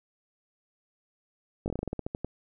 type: slowing click train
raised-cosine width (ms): 2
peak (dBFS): -18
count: 13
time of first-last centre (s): 1.66-2.246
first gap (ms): 19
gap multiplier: 1.16
effects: none